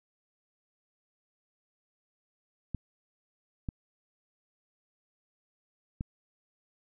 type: clicks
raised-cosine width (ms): 5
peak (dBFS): -21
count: 3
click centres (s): 2.747 / 3.688 / 6.009
effects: none